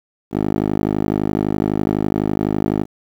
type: tone with band-pass filter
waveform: 10% pulse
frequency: 51.91 Hz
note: G#1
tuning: in tune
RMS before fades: -19 dBFS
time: 0.31-2.86 s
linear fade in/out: 50 ms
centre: 350 Hz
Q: 1.2
effects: 8-bit